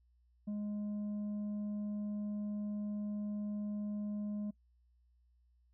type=tone with tanh clipping; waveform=sine; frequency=207.7 Hz; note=G#3; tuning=in tune; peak=-37 dBFS; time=0.47-4.51 s; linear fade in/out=10 ms; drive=4 dB; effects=noise-tail reverb RT60 0.1 s tail -23 dB re dry + added 60 Hz sine -67 dBFS peak until 5.73 s